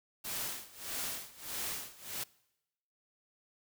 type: noise with tremolo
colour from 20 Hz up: white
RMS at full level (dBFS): -37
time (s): 0.24-2.24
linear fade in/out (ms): 10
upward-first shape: sine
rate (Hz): 1.6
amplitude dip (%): 90
effects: noise-tail reverb RT60 0.9 s tail -23 dB re dry